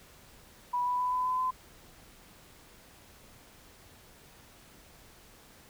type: tone with pitch steps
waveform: sine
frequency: 981 / 989 / 997 / 1005.1 / 1013.3 / 1021.5 Hz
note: B5 / B5 / B5 / B5 / B5 / C6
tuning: -12 / +2 / +16 / +30 / +44 / -42 cents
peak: -27 dBFS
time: 0.73-1.51 s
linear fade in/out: 10 ms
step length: 130 ms
effects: pink hiss -56 dBFS RMS until 5.69 s